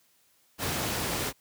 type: noise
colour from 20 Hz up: pink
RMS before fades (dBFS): -30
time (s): 0.58-1.33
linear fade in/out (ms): 50
effects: white hiss -66 dBFS RMS until 1.4 s + high-pass 80 Hz 12 dB/octave